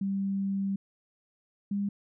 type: tone pair in turn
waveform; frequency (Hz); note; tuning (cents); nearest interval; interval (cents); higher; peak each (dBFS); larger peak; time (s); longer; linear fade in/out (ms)
sine; 196 / 201.2; G3 / G3; 0 / +45; unison; 45; second; -27; neither; 0.01-0.76 / 1.71-1.89; first; 5
effects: none